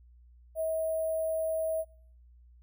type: tone with sample-and-hold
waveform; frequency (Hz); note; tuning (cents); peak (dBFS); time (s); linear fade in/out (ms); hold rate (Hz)
sine; 640; D#5; +49; -28; 0.55-1.85; 50; 11025
effects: noise-tail reverb RT60 0.7 s tail -24 dB re dry + added 60 Hz sine -54 dBFS peak until 2.62 s